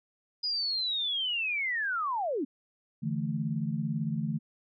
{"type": "linear sweep", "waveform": "sine", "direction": "down", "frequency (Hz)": [4978, 239.8], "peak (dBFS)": -28, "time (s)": [0.43, 2.45], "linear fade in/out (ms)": 10}
{"type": "chord", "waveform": "sine", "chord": "D suspended second", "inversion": "none", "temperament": "equal", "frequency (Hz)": [146.83, 164.81, 220], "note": ["D3", "E3", "A3"], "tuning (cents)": [0, 0, 0], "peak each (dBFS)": -33, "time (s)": [3.02, 4.39], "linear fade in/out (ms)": 20}
{"effects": []}